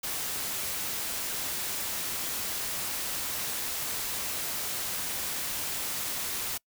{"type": "noise", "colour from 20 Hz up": "white", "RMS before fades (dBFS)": -33, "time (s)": [0.03, 6.58], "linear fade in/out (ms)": 10, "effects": ["noise-tail reverb RT60 0.1 s tail -25 dB re dry"]}